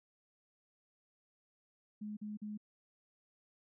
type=tone bursts; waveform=sine; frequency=210.5 Hz; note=G#3; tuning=24 cents sharp; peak=-40 dBFS; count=3; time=2.01-2.576 s; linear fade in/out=10 ms; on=160 ms; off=43 ms; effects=none